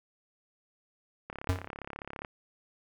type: click train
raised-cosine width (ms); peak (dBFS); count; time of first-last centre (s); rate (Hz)
0.5; -24; 34; 1.3-2.248; 34.8
type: tone with exponential decay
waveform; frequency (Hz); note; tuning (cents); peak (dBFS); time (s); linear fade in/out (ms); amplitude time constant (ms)
square; 91.5; F#2; -19; -22; 1.49-1.68; 0; 41
effects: none